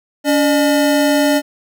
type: tone pair together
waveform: square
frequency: 284.6 / 603 Hz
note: C#4 / D5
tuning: +46 / +46 cents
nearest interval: octave + minor second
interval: 1300 cents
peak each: -14 / -16 dBFS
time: 0.24-1.42 s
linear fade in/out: 50 ms
effects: none